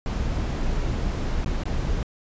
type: noise with dropouts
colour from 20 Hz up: brown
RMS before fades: -25 dBFS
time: 0.06-2.03 s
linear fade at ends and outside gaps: 1 ms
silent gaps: 1.446-1.46 / 1.636-1.655 s
effects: resampled to 16000 Hz